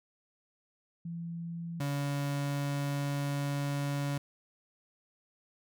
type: tone pair in turn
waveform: sine / 35% pulse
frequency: 168.6 / 142.09 Hz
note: E3 / C#3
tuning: +39 / +43 cents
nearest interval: minor third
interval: 296 cents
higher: first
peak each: -36 / -29 dBFS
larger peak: second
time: 1.05-1.8 / 1.8-4.18 s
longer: second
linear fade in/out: 5 ms
effects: none